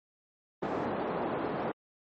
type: band-pass noise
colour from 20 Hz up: pink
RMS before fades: -33 dBFS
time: 0.62-1.72 s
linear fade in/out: 10 ms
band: 260 to 910 Hz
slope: 12 dB/octave
effects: MP3 32 kbps